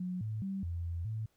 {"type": "tone with pitch steps", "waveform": "sine", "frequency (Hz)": [181.7, 108.7, 193.9, 85.4, 84.9, 109.8], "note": ["F#3", "A2", "G3", "F2", "F2", "A2"], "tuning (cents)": [-31, -21, -19, -38, -48, -3], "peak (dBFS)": -34, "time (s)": [0, 1.26], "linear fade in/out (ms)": 5, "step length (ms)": 210, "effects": ["pink hiss -75 dBFS RMS until 1.36 s"]}